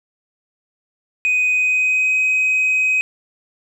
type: tone with pitch glide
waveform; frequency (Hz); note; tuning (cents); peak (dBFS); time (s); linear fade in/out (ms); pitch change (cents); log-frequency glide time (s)
sine; 2500 to 2523; D#7 to D#7; +8 to +23; -12; 1.25-3.01; 0; +15; 1.52-2.15
effects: tanh soft clip ceiling -12 dBFS + 9-bit